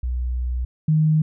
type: tone pair in turn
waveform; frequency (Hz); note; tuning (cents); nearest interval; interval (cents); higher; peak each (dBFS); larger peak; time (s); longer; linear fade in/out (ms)
sine; 61.74 / 155.58; B1 / D#3; 0 / 0; octave + major third; 1600; second; -21 / -14; second; 0.03-0.65 / 0.88-1.22; first; 5
effects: none

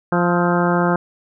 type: harmonic tone with a mistuned harmonic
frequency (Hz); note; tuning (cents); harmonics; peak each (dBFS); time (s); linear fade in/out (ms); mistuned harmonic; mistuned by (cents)
174.61; F3; 0; 1 / 2 / 3 / 4 / 5 / 6 / 7 / 8 / 9; -18 / -21 / -23 / -24 / -25 / -26 / -26 / -27 / -28; 0.12-0.96; 2; 7; +59
effects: none

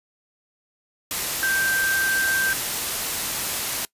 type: tone in noise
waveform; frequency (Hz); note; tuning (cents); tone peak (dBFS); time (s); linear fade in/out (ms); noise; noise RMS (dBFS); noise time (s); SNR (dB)
sine; 1568; G6; 0; -20; 1.43-2.53; 0; white; -26; 1.11-3.85; +3
effects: noise-tail reverb RT60 0.1 s tail -22 dB re dry + resampled to 32000 Hz

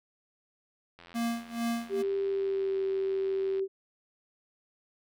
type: click train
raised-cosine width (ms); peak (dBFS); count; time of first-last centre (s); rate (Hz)
0.3; -34; 225; 0.99-3.595; 86
type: tone with tremolo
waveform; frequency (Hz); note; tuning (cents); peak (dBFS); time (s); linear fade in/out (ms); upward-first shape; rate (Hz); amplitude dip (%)
square; 233.1; A#3; 0; -28; 1.14-2.03; 20; sine; 2.3; 90
type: tone with pitch glide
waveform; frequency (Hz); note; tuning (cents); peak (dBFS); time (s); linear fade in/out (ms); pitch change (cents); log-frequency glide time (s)
sine; 393.7 to 386.5; G4 to G4; +8 to -24; -27; 1.89-3.68; 50; -32; 2.21-2.8
effects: none

